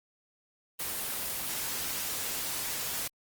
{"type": "noise", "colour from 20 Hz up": "white", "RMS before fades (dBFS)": -34, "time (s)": [0.79, 3.08], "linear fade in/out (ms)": 10, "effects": ["Opus 24 kbps"]}